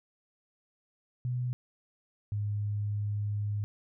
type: tone pair in turn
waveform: sine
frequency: 124.1 / 103.53 Hz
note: B2 / G#2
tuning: +9 / -5 cents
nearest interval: minor third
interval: 314 cents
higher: first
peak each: -29 / -29 dBFS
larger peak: neither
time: 1.25-1.53 / 2.32-3.64 s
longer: second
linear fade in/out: 0 ms
effects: none